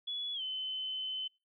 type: tone with pitch glide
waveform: sine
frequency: 3400 to 3047 Hz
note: G#7 to G7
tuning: +40 to -50 cents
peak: -35 dBFS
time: 0.07-1.28 s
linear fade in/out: 10 ms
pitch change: -190 cents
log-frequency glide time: 0.34-0.42 s
effects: noise-tail reverb RT60 0.3 s tail -25 dB re dry